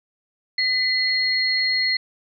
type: tone pair together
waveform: sine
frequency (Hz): 2021 / 4277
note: B6 / C8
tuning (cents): +39 / +37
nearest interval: octave + minor second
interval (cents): 1298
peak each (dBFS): -21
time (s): 0.58-1.97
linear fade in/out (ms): 5
effects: none